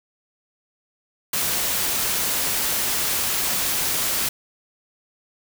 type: noise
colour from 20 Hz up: white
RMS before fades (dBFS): -23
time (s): 1.33-4.29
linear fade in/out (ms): 5
effects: none